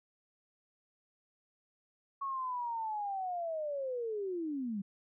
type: linear sweep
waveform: sine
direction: down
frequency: 1110 to 188.7 Hz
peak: -34 dBFS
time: 2.21-4.82 s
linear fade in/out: 10 ms
effects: none